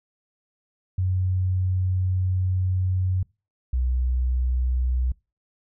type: tone pair in turn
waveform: sine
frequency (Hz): 92.5 / 62.69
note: F#2 / B1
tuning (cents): 0 / +27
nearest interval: perfect fifth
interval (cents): 673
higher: first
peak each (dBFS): -20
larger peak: neither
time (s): 0.98-3.23 / 3.73-5.12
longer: first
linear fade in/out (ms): 5
effects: noise-tail reverb RT60 0.3 s tail -25 dB re dry